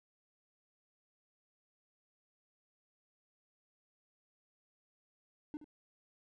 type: tone with echo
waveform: triangle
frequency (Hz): 300.3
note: D4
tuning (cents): +39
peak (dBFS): -37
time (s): 5.54-5.57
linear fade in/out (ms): 0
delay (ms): 73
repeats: 1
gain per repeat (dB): -12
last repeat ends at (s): 5.643
effects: none